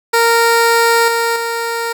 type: tone with level steps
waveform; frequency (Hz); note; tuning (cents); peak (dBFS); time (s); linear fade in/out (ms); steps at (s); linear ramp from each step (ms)
15% pulse; 463.5; A#4; -10; -3 / -7 / -11; 0.13-1.93; 10; 1.08 / 1.36; 2
effects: none